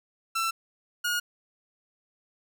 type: tone pair in turn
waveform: sawtooth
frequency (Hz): 1339 / 1437.3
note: E6 / F6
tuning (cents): +27 / +49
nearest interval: minor second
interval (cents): 122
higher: second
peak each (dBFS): -22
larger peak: neither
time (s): 0.35-0.51 / 1.04-1.2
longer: neither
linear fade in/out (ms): 10
effects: none